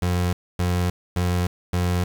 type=tone bursts; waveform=30% pulse; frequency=89.1 Hz; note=F2; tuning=35 cents sharp; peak=-17 dBFS; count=4; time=0.02-2.04 s; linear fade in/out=5 ms; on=310 ms; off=260 ms; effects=8-bit